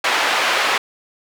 white band-pass noise, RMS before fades -18 dBFS, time 0.04-0.78 s, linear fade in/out 5 ms, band 560 to 2400 Hz, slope 12 dB/octave, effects none

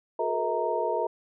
sine tone cluster, 365.9 / 432.5 / 474.6 / 643 / 929 Hz, F#4 / A4 / A#4 / E5 / A#5, -19 / -30 / +31 / -43 / -6 cents, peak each -34 / -32 / -31 / -30 / -30 dBFS, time 0.19-1.07 s, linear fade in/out 5 ms, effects none

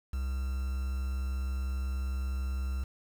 triangle tone with quantisation, 65.41 Hz, C2, in tune, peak -28 dBFS, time 0.13-2.84 s, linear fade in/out 5 ms, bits 8, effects none

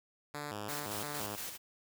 5% pulse tone with vibrato, 123.47 Hz, B2, in tune, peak -28 dBFS, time 0.34-1.36 s, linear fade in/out 5 ms, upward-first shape square, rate 2.9 Hz, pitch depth 300 cents each way
white noise with tremolo, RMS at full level -41 dBFS, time 0.68-1.58 s, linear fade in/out 20 ms, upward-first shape square, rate 4.3 Hz, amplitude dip 45%
effects none

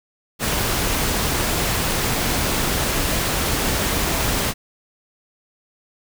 pink noise, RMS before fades -21 dBFS, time 0.39-4.54 s, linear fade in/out 50 ms, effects none

